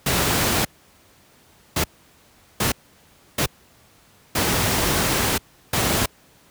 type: noise bursts at uneven times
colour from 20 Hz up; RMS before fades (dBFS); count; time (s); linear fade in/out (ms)
pink; -20; 6; 0.06-0.65 / 1.76-1.84 / 2.6-2.72 / 3.38-3.46 / 4.35-5.38 / 5.73-6.06; 5
effects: pink hiss -54 dBFS RMS until 6.5 s + high-pass 60 Hz 12 dB/octave